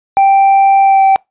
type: tone with pitch glide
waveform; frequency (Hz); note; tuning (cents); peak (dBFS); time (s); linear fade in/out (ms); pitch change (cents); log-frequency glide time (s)
triangle; 784 to 775.4; G5 to G5; 0 to -19; -3; 0.17-1.16; 0; -19; 0.82-1.04
effects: noise-tail reverb RT60 0.2 s tail -26 dB re dry + resampled to 8000 Hz